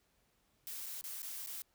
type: noise with dropouts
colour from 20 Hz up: blue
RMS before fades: -44 dBFS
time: 0.67-1.62 s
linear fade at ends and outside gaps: 0 ms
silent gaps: 0.86-0.864 / 1.011-1.04 / 1.22-1.229 / 1.462-1.472 s
effects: pink hiss -75 dBFS RMS until 1.74 s